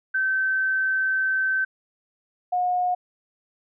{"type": "tone pair in turn", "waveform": "sine", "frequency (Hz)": [1542, 722.1], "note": ["G6", "F#5"], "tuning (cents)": [-29, -42], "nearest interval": "octave + minor second", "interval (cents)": 1313, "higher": "first", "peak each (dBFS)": -20, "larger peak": "neither", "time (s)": [[0.14, 1.65], [2.52, 2.95]], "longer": "first", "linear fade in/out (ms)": 10, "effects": []}